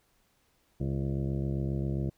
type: harmonic tone with a mistuned harmonic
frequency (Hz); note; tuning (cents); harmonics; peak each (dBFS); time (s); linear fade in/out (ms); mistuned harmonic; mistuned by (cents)
67.5; C#2; -45; 1 / 2 / 3 / 4 / 5 / 6 / 7 / 8 / 9 / 10; -35 / -31 / -36 / -47 / -38 / -45 / -52 / -49 / -49 / -55; 0.8-2.1; 5; 8; -36
effects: pink hiss -70 dBFS RMS until 2.17 s